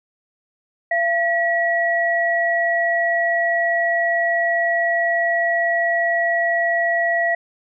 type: tone pair together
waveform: sine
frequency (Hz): 681.3 / 1927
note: F5 / B6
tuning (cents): -43 / -43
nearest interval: octave + tritone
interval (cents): 1800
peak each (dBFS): -19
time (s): 0.91-7.35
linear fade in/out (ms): 5
effects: none